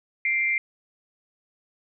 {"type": "tone pair together", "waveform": "sine", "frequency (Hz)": [2096, 2349], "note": ["C7", "D7"], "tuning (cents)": [2, 0], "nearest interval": "major second", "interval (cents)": 198, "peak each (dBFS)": [-22, -27], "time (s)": [0.25, 0.58], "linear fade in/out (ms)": 2, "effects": []}